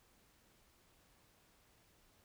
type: silence
effects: pink hiss -70 dBFS RMS until 2.24 s